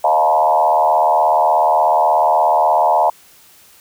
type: tone with frequency modulation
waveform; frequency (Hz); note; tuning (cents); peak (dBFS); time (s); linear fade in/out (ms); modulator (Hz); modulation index
sine; 784; G5; 0; -10; 0.04-3.1; 5; 76.6; 2.4
effects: white hiss -47 dBFS RMS until 3.8 s